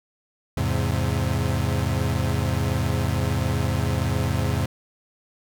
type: chord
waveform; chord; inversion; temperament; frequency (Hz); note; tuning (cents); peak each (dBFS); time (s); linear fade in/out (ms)
35% pulse; E augmented; none; equal; 82.41 / 103.83 / 130.81; E2 / G#2 / B#2; 0 / 0 / 0; -24; 0.57-4.66; 5
effects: none